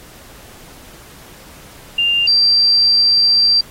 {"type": "tone pair in turn", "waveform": "sine", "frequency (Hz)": [2796, 4704], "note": ["F7", "D8"], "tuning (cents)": [1, 2], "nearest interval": "major sixth", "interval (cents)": 901, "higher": "second", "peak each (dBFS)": [-12, -9], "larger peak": "second", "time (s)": [[1.98, 2.27], [2.27, 3.61]], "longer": "second", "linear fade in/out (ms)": 5, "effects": ["pink hiss -41 dBFS RMS until 3.7 s", "AAC 48 kbps"]}